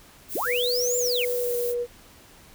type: noise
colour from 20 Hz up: violet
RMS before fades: -33 dBFS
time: 0.28-1.75 s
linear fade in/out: 50 ms
type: linear two-way sweep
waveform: sine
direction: up then down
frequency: 238.1 to 7380 to 2043 Hz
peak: -25 dBFS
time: 0.35-1.25 s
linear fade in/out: 5 ms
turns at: 0.97 s
type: tone with pitch glide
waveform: sine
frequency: 490 to 482.1 Hz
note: B4 to B4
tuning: -14 to -42 cents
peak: -24 dBFS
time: 0.45-1.87 s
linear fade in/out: 50 ms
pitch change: -28 cents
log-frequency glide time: 1.35-1.53 s
effects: pink hiss -51 dBFS RMS until 2.54 s